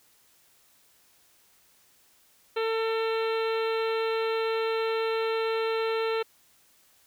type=harmonic tone; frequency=448.5 Hz; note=A4; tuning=33 cents sharp; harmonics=1 / 2 / 3 / 4 / 5 / 6 / 7 / 8 / 9; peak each=-26 / -36 / -35 / -41 / -41 / -40 / -44 / -47 / -43 dBFS; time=2.56-6.23 s; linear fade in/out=10 ms; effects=white hiss -62 dBFS RMS until 7.06 s